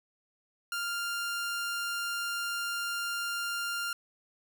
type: tone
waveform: sawtooth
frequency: 1397 Hz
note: F6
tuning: in tune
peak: -28 dBFS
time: 0.72-3.93 s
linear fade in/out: 2 ms
effects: none